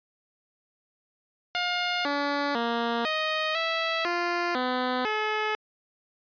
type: tone with pitch steps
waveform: 10% pulse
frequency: 711 / 285.9 / 233.9 / 624 / 657 / 347.9 / 252.5 / 429 Hz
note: F5 / D4 / A#3 / D#5 / E5 / F4 / B3 / A4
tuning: +31 / -46 / +6 / +5 / -6 / -7 / +39 / -44 cents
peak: -17 dBFS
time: 1.55-5.55 s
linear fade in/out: 0 ms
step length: 500 ms
effects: resampled to 11025 Hz